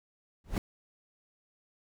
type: noise with exponential growth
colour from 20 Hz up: brown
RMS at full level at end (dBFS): -22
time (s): 0.44-0.58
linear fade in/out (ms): 2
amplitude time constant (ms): 29
effects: none